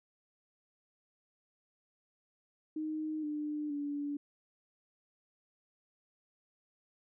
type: tone with pitch steps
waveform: sine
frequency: 310.3 / 299.2 / 288.5 Hz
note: D#4 / D4 / D4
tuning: -5 / +32 / -31 cents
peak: -34 dBFS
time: 2.76-4.17 s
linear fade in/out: 5 ms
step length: 470 ms
effects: none